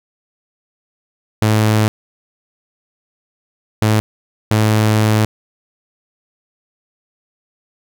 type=tone bursts at uneven times; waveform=sawtooth; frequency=108.1 Hz; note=A2; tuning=30 cents flat; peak=-7 dBFS; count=3; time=1.42-1.88 / 3.82-4 / 4.51-5.25 s; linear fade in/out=0 ms; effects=none